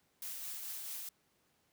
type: noise with tremolo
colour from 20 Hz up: blue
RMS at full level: -42 dBFS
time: 0.22-1.09 s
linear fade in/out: 2 ms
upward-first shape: triangle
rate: 4.6 Hz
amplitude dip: 30%
effects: pink hiss -74 dBFS RMS until 1.72 s + high-pass 100 Hz 12 dB/octave